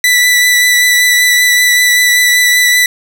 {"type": "tone with vibrato", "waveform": "sawtooth", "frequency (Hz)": 1975.5, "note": "B6", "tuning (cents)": 0, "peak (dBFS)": -3, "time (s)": [0.04, 2.86], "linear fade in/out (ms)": 2, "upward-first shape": "triangle", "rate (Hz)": 5.2, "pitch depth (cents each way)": 16, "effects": ["7-bit"]}